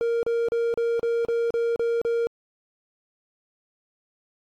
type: tone bursts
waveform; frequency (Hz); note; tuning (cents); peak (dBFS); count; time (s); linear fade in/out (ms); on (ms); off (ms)
triangle; 466.2; A#4; 0; -19; 9; 0.01-2.27; 0; 220; 35
effects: AAC 64 kbps